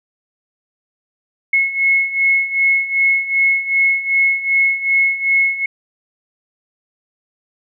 sine beating tone pair, 2179 / 2181.6 Hz, C#7 / C#7, -30 / -28 cents, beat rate 2.6 Hz, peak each -18 / -14 dBFS, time 1.53-5.66 s, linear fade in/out 5 ms, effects none

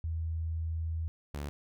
sine / sawtooth tone pair in turn, 81.3 / 72.23 Hz, E2 / D2, -23 / -28 cents, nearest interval major second, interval 205 cents, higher first, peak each -31 / -32 dBFS, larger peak first, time 0.04-1.08 / 1.34-1.49 s, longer first, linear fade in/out 0 ms, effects none

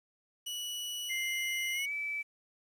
sawtooth tone, 2942 Hz, F#7, 11 cents flat, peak -33 dBFS, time 0.46-1.86 s, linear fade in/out 10 ms
sine tone with pitch glide, 2093 to 2309 Hz, C7 to D7, 0 to -30 cents, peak -33 dBFS, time 1.09-2.23 s, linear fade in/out 20 ms, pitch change +170 cents, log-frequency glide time 1.73-1.92 s
effects resampled to 32000 Hz + 10-bit

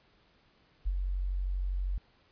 sine tone with ADSR envelope, 46.26 Hz, F#1, in tune, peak -25 dBFS, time 0.85-1.98 s, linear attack 24 ms, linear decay 43 ms, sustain -4 dB, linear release 3 ms, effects pink hiss -66 dBFS RMS until 2.31 s + resampled to 11025 Hz

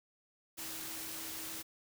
sine tone in noise, 321.9 Hz, E4, 41 cents flat, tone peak -53 dBFS, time 0.57-1.63 s, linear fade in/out 20 ms, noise white, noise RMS -43 dBFS, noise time 0.57-1.63 s, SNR -13 dB, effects none

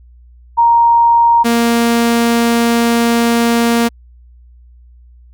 sine / sawtooth tone pair in turn, 935 / 233.8 Hz, A#5 / A#3, +5 / +5 cents, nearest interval 2 octaves, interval 2400 cents, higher first, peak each -6 dBFS, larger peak neither, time 0.57-1.44 / 1.44-3.89 s, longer second, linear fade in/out 20 ms, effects added 60 Hz sine -39 dBFS peak until 5.33 s

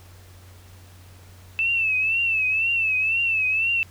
sine tone with vibrato, 2637 Hz, E7, in tune, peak -19 dBFS, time 1.59-3.83 s, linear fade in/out 0 ms, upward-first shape triangle, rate 2 Hz, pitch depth 96 cents each way, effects added 91 Hz sine -45 dBFS peak until 3.9 s + pink hiss -52 dBFS RMS until 3.9 s

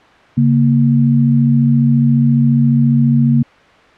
sine tone pair together, 138.59 / 233.1 Hz, C#3 / A#3, 0 / 0 cents, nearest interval major sixth, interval 900 cents, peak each -11 dBFS, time 0.37-3.43 s, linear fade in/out 10 ms, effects white hiss -44 dBFS RMS until 3.97 s + low-pass 2000 Hz 12 dB/octave

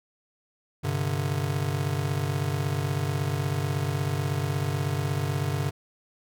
square chord, G suspended fourth, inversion none, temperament just, 98 / 130.67 / 147 Hz, G2 / C3 / D3, 0 / -2 / +2 cents, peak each -31 / -31 / -30 dBFS, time 0.83-5.71 s, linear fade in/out 20 ms, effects none

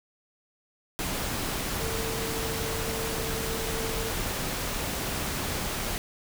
sine tone in noise, 450 Hz, A4, 39 cents sharp, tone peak -35 dBFS, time 1.81-4.11 s, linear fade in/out 0 ms, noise pink, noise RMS -31 dBFS, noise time 0.99-5.98 s, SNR -7 dB, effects none

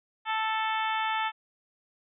harmonic tone, 440 Hz, A4, in tune, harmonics 2 / 3 / 4 / 5 / 6 / 7 / 8, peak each -29 / -33 / -35 / -37 / -39 / -40 / -41 dBFS, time 0.25-1.32 s, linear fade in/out 50 ms, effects none

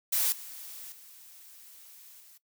blue noise with level steps, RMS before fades -27 / -44 / -52 / -55 dBFS, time 0.12-2.38 s, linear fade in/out 10 ms, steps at 0.32 / 0.92 / 2.2 s, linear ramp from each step 2 ms, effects noise-tail reverb RT60 0.1 s tail -17 dB re dry

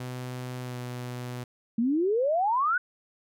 sawtooth tone with pitch glide, 126 to 123.76 Hz, B2 to B2, +35 to +4 cents, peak -30 dBFS, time 0-1.44 s, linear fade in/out 5 ms, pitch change -31 cents, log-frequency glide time 0.61-0.76 s
sine exponential sweep, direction up, 220 to 1518 Hz, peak -22 dBFS, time 1.78-2.78 s, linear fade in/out 5 ms
effects none

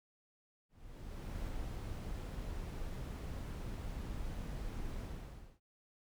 brown noise with ADSR envelope, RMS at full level -40 dBFS, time 0.69-5.6 s, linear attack 790 ms, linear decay 11 ms, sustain -2 dB, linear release 600 ms, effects none

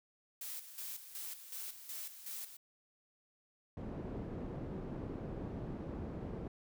blue noise with tremolo, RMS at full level -44 dBFS, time 0.41-2.57 s, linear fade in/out 5 ms, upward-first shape square, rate 2.7 Hz, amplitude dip 65%
white low-pass noise, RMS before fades -43 dBFS, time 3.77-6.48 s, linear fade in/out 2 ms, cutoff 310 Hz, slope 12 dB/octave
effects none

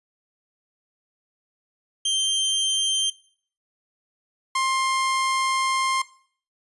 sawtooth tone pair in turn, 3148 / 1057.2 Hz, G7 / C6, +7 / +18 cents, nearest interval octave + perfect fifth, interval 1889 cents, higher first, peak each -17 dBFS, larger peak neither, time 2.05-3.1 / 4.55-6.02 s, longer second, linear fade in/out 5 ms, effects noise-tail reverb RT60 0.5 s tail -17 dB re dry + resampled to 24000 Hz

